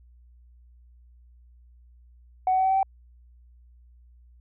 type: tone with pitch steps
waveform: sine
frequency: 746 / 751.6 / 757.3 / 763 / 768.7 / 774.5 Hz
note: F#5 / F#5 / F#5 / G5 / G5 / G5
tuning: +14 / +27 / +40 / -47 / -34 / -21 cents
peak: -18 dBFS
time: 2.47-2.83 s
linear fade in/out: 2 ms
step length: 60 ms
effects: tanh soft clip ceiling -15 dBFS + added 60 Hz sine -51 dBFS peak until 4.4 s